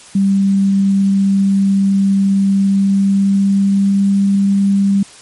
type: tone with pitch glide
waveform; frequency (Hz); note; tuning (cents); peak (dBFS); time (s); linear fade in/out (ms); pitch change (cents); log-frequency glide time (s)
sine; 196 to 197.82; G3 to G3; 0 to +16; -9; 0.15-5.03; 5; +16; 2.57-4.16
effects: white hiss -39 dBFS RMS until 5.21 s + MP3 48 kbps